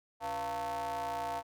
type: ring-modulated tone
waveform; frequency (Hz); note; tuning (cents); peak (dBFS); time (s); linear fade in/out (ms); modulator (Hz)
square; 103.2; G#2; -10; -32; 0.2-1.43; 50; 796
effects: none